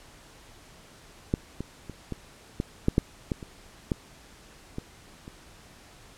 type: clicks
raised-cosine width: 3 ms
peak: -10 / -19 / -25 / -19 / -14 / -8 / -7 / -14 / -25 / -12 / -20 / -28 dBFS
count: 12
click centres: 1.339 / 1.606 / 1.897 / 2.123 / 2.601 / 2.884 / 2.981 / 3.318 / 3.428 / 3.918 / 4.784 / 5.279 s
effects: pink hiss -52 dBFS RMS until 6.17 s + low-pass 10000 Hz 12 dB/octave